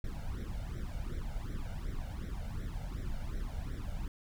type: noise with flanger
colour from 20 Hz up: brown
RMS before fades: -38 dBFS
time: 0.04-4.08 s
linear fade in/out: 2 ms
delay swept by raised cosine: 0.52 to 1.41 ms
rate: 2.7 Hz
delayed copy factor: +0.9
effects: none